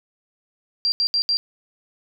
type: tone bursts at uneven times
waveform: sine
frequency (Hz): 4734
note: D8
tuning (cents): +13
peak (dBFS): -17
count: 4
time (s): 0.85-0.92 / 1-1.07 / 1.14-1.22 / 1.29-1.37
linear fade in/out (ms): 0
effects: none

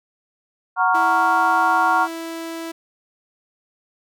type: chord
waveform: sine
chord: Gb major seventh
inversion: none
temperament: equal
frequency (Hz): 740 / 932.3 / 1108.7 / 1396.9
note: Gb5 / Bb5 / Db6 / F6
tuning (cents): 0 / 0 / 0 / 0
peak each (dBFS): -20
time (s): 0.76-2.08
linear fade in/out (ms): 50
type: tone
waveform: sawtooth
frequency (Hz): 329.6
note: E4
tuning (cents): 0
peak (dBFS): -24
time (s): 0.94-2.72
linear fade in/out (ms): 10
effects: none

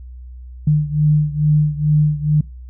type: beating tone pair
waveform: sine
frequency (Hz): 150 / 152.3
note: D3 / D#3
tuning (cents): +37 / -37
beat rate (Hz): 2.3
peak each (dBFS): -14 / -17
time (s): 0.67-2.41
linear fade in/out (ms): 5
effects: noise-tail reverb RT60 0.3 s tail -25 dB re dry + added 62 Hz sine -32 dBFS peak until 2.69 s

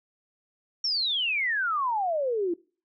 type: exponential sweep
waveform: sine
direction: down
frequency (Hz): 5610 to 330.1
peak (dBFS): -24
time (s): 0.84-2.54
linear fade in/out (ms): 5
effects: noise-tail reverb RT60 0.4 s tail -23 dB re dry

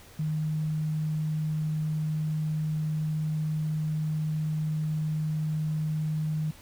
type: tone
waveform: sine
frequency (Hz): 154.8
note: D#3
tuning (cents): -9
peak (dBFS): -26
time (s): 0.19-6.51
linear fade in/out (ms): 5
effects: added 89 Hz sine -56 dBFS peak until 6.61 s + pink hiss -52 dBFS RMS until 6.61 s

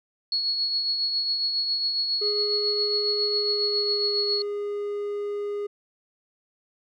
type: tone with tremolo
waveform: sine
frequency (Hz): 4350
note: C#8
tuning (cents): -33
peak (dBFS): -21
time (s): 0.32-4.42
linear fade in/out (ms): 2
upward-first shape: triangle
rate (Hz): 7.3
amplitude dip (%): 45
type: tone with pitch glide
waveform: triangle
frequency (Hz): 415.3 to 410.3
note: G#4 to G#4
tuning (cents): 0 to -21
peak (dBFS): -25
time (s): 2.21-5.67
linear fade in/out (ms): 10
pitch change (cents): -21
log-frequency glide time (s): 3.3-4.27
effects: none

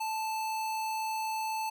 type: tone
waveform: square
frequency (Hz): 878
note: A5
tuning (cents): -4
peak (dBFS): -32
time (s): 0-1.7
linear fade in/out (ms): 10
effects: none

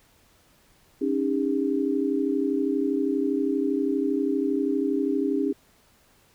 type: tone cluster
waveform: sine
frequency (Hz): 275.3 / 307.8 / 403.1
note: C#4 / D#4 / G4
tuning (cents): -12 / -19 / +48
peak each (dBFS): -25 / -27 / -27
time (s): 1.01-5.53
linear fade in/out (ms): 10
effects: pink hiss -60 dBFS RMS until 6.34 s

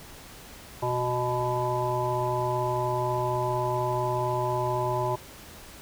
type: harmonic tone with a mistuned harmonic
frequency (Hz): 123.47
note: B2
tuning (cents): 0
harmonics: 1 / 3 / 5 / 7 / 8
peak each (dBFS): -31 / -31 / -31 / -31 / -31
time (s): 0.82-5.16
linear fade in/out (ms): 10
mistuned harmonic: 8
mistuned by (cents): +20
effects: pink hiss -46 dBFS RMS until 5.81 s

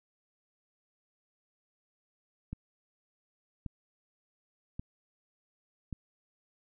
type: click train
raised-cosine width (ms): 5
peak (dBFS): -25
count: 4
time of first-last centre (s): 2.53-5.928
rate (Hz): 0.883
effects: none

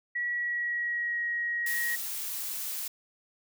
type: tone with pitch glide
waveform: sine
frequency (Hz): 1929 to 1893.7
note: B6 to A#6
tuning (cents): -41 to +27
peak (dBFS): -28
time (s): 0.15-1.96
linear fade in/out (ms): 10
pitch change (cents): -32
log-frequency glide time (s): 0.32-1.21
type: noise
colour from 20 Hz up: blue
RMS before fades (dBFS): -35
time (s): 1.66-2.88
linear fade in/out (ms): 5
effects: none

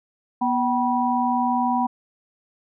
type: tone cluster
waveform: sine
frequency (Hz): 243.6 / 765 / 974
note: B3 / G5 / B5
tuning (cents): -24 / -42 / -24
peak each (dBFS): -23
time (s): 0.41-1.87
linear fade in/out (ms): 10
effects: none

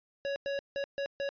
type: tone bursts at uneven times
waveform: square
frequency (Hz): 558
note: C#5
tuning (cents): +11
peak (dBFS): -32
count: 5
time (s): 0.25-0.36 / 0.46-0.59 / 0.76-0.84 / 0.98-1.06 / 1.2-1.29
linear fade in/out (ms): 0
effects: resampled to 11025 Hz

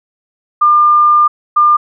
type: tone bursts at uneven times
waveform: sine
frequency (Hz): 1200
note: D6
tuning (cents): +37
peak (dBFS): -5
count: 2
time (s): 0.61-1.28 / 1.56-1.77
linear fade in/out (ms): 10
effects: none

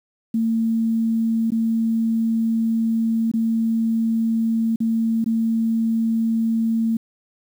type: tone with dropouts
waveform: sine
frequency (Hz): 226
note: A3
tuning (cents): +47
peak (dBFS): -17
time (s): 0.34-6.97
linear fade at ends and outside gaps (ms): 5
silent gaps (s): 1.505-1.519 / 3.316-3.337 / 4.76-4.803 / 5.243-5.26
effects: 8-bit

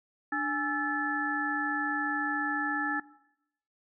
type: tone cluster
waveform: sine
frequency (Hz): 294.3 / 832 / 1325 / 1737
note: D4 / G#5 / E6 / A6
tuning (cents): +4 / +3 / +9 / -23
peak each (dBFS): -34 / -35 / -35 / -31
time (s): 0.32-3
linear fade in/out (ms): 5
effects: noise-tail reverb RT60 0.8 s tail -18 dB re dry

